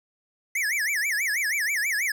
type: tone with vibrato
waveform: square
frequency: 1971 Hz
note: B6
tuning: 4 cents flat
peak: -24 dBFS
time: 0.55-2.12 s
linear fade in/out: 5 ms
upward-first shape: sine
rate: 6.2 Hz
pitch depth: 300 cents each way
effects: none